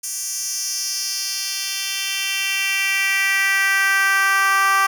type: tone with high-pass filter sweep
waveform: 10% pulse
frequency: 390.2 Hz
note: G4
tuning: 8 cents flat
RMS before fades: -20 dBFS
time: 0.03-4.87 s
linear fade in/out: 10 ms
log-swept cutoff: 7400 to 1100 Hz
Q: 2.6
effects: none